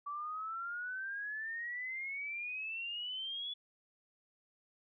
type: exponential sweep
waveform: sine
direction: up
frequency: 1147 to 3438 Hz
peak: -38 dBFS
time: 0.06-3.54 s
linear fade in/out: 10 ms
effects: none